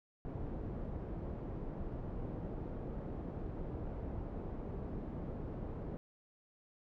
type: low-pass noise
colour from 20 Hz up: pink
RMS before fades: -42 dBFS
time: 0.25-5.97 s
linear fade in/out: 0 ms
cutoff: 520 Hz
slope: 12 dB/octave
effects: none